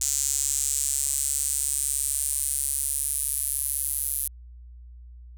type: tone with high-pass filter sweep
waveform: sawtooth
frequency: 140.6 Hz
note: C#3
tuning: 25 cents sharp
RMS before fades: -27 dBFS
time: 0.01-4.28 s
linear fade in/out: 5 ms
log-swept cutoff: 7300 to 11000 Hz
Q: 4.2
effects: added 60 Hz sine -42 dBFS peak until 5.37 s